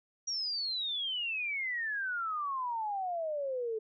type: exponential sweep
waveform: sine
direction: down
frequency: 5730 to 430 Hz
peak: -32 dBFS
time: 0.27-3.79 s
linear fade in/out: 10 ms
effects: none